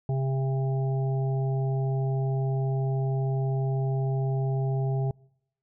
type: harmonic tone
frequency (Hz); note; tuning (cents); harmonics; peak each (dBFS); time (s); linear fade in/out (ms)
133.7; C3; +38; 1 / 3 / 5 / 6; -24 / -35 / -39 / -41; 0.09-5.11; 2
effects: noise-tail reverb RT60 0.8 s tail -26 dB re dry